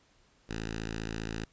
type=tone with notch filter; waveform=5% pulse; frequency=55 Hz; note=A1; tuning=in tune; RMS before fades=-37 dBFS; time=0.49-1.45 s; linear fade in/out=5 ms; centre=620 Hz; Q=0.97; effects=pink hiss -66 dBFS RMS until 1.52 s + resampled to 16000 Hz